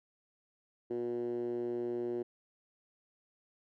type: tone with band-pass filter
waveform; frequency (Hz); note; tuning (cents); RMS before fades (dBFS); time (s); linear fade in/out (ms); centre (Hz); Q
10% pulse; 120; B2; -49; -36; 0.9-2.23; 10; 350; 4.3
effects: none